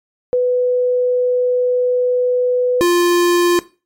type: tone pair in turn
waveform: sine / square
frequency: 497 / 349.5 Hz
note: B4 / F4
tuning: +11 / +1 cents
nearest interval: tritone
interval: 610 cents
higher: first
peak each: -11 dBFS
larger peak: neither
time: 0.33-2.81 / 2.81-3.59 s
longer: first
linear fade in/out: 0 ms
effects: noise-tail reverb RT60 0.3 s tail -17 dB re dry + MP3 64 kbps